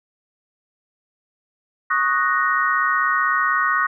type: chord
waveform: sine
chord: D# minor seventh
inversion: third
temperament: equal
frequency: 1108.7 / 1244.5 / 1480 / 1864.7 Hz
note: C#6 / D#6 / F#6 / A#6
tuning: 0 / 0 / 0 / 0 cents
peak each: -22 dBFS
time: 1.9-3.87 s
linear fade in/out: 10 ms
effects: none